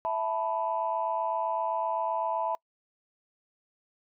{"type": "chord", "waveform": "sine", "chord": "E suspended fourth", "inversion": "none", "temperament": "equal", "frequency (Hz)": [659.3, 880, 987.8], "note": ["E5", "A5", "B5"], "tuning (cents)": [0, 0, 0], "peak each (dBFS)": -31, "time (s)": [0.05, 2.55], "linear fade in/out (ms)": 0, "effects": ["noise-tail reverb RT60 0.1 s tail -26 dB re dry", "tanh soft clip ceiling -17 dBFS"]}